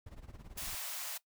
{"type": "noise with tremolo", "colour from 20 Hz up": "brown", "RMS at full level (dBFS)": -47, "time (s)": [0.06, 0.75], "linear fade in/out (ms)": 5, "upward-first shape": "sine", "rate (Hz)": 18, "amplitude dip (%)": 80}
{"type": "high-pass noise", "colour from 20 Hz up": "white", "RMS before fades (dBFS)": -41, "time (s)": [0.57, 1.18], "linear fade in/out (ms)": 10, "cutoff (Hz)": 570, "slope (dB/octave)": 96}
{"effects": ["noise-tail reverb RT60 0.1 s tail -19 dB re dry"]}